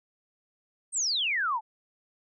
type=exponential sweep; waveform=sine; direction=down; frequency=8790 to 831 Hz; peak=-25 dBFS; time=0.92-1.61 s; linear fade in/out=50 ms; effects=none